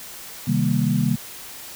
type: chord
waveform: sine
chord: C minor seventh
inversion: none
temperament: equal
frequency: 130.81 / 155.56 / 196 / 233.1 Hz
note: C3 / Eb3 / G3 / Bb3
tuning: 0 / 0 / 0 / 0 cents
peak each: -23 dBFS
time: 0.47-1.16 s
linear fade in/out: 10 ms
effects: white hiss -38 dBFS RMS until 1.75 s